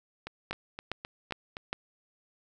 two click trains, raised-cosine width 0.3 ms, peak -22 / -16 dBFS, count 6 / 4, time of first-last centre 0.27-1.569 / 0.51-1.73 s, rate 3.85 / 2.46 Hz, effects none

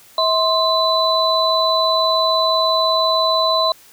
sine tone cluster, 645 / 1046 / 3990 Hz, E5 / C6 / B7, -38 / -1 / +17 cents, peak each -18 dBFS, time 0.18-3.72 s, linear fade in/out 2 ms, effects white hiss -47 dBFS RMS until 3.92 s

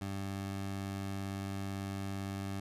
20% pulse tone, 97.9 Hz, G2, 2 cents flat, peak -32 dBFS, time 0.01-2.6 s, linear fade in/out 5 ms, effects resampled to 32000 Hz

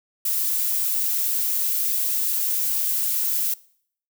violet noise, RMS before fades -23 dBFS, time 0.25-3.54 s, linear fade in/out 5 ms, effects noise-tail reverb RT60 0.6 s tail -22 dB re dry

